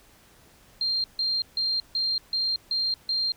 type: tone bursts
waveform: sine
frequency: 4186 Hz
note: C8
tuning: in tune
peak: -23 dBFS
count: 7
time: 0.81-3.32 s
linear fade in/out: 2 ms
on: 230 ms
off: 150 ms
effects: pink hiss -56 dBFS RMS until 3.36 s